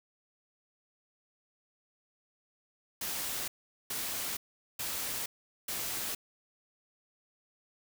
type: noise bursts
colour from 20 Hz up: white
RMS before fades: -36 dBFS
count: 4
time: 3.01-6.15 s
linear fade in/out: 5 ms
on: 470 ms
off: 420 ms
effects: none